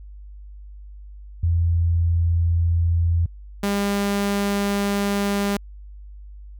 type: tone pair in turn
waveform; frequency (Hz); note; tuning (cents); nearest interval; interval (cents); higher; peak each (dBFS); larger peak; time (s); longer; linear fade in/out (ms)
sine / sawtooth; 84.6 / 201.2; E2 / G3; +45 / +45; octave + minor third; 1500; second; -16; neither; 1.43-3.26 / 3.63-5.57; second; 5
effects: added 50 Hz sine -37 dBFS peak until 6.59 s